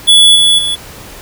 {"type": "tone with level steps", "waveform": "square", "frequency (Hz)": 3420, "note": "A7", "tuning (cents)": -50, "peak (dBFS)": [-3, -6, -13], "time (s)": [0.07, 0.76], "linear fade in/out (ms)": 20, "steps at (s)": [0.35, 0.58], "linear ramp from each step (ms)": 10, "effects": ["pink hiss -32 dBFS RMS until 1.21 s"]}